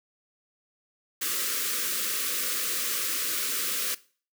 white band-stop noise, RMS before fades -29 dBFS, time 1.21-3.95 s, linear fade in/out 10 ms, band 560 to 1100 Hz, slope 96 dB/octave, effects noise-tail reverb RT60 0.4 s tail -19 dB re dry + high-pass 300 Hz 12 dB/octave

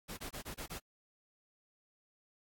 pink noise bursts, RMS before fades -44 dBFS, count 6, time 0.08-0.793 s, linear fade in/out 20 ms, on 98 ms, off 25 ms, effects AAC 64 kbps

